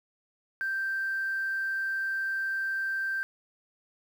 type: tone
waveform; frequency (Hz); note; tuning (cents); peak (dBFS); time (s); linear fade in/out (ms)
sine; 1568; G6; 0; -27; 0.61-3.23; 0
effects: tanh soft clip ceiling -23 dBFS + 9-bit